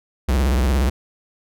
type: tone with vibrato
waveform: square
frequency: 65.41 Hz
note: C2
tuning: in tune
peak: -16 dBFS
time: 0.28-0.9 s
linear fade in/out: 10 ms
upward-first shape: triangle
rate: 17 Hz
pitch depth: 250 cents each way
effects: none